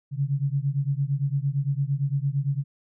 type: beating tone pair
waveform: sine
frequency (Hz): 135.9 / 144.7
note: C#3 / D3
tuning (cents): -34 / -25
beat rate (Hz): 8.8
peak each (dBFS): -25 / -26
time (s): 0.11-2.64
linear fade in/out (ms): 50
effects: none